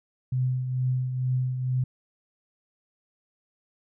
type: tone with tremolo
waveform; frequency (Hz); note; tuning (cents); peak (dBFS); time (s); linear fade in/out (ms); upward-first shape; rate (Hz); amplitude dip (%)
sine; 127.8; C3; -40; -21; 0.32-1.84; 5; triangle; 2.2; 55
effects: none